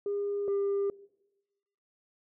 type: tone pair in turn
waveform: sine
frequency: 405.2 / 399.2 Hz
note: G#4 / G4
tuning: -43 / +32 cents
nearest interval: unison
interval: 25 cents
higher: first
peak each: -28 / -24 dBFS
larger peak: second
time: 0.06-0.48 / 0.48-0.9 s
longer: neither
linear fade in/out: 2 ms
effects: noise-tail reverb RT60 1.0 s tail -23 dB re dry + tanh soft clip ceiling -25 dBFS